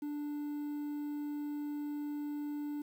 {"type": "tone with quantisation", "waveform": "triangle", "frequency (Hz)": 293.7, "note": "D4", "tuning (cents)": 0, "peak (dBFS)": -34, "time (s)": [0.02, 2.82], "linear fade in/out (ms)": 5, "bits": 10, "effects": []}